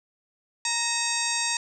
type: harmonic tone with a mistuned harmonic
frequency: 932.3 Hz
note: A#5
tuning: in tune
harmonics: 1 / 2 / 3 / 4 / 5 / 6 / 7 / 8 / 9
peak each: -33 / -33 / -33 / -33 / -33 / -33 / -33 / -33 / -33 dBFS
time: 0.65-1.57 s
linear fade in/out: 2 ms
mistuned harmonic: 3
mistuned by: -140 cents
effects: none